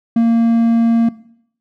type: tone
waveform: triangle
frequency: 230.5 Hz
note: A#3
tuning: 19 cents flat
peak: -7 dBFS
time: 0.16-1.09 s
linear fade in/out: 5 ms
effects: noise-tail reverb RT60 0.7 s tail -19 dB re dry